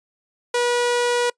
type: tone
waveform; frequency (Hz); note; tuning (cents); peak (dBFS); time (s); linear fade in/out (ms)
sawtooth; 484.3; B4; -34; -14; 0.54-1.3; 5
effects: noise-tail reverb RT60 0.1 s tail -24 dB re dry + resampled to 22050 Hz